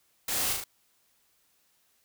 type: noise with echo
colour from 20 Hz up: white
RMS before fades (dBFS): -31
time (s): 0.28-0.53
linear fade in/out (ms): 5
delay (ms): 37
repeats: 3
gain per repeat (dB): -3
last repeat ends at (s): 0.641
effects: white hiss -69 dBFS RMS until 2.04 s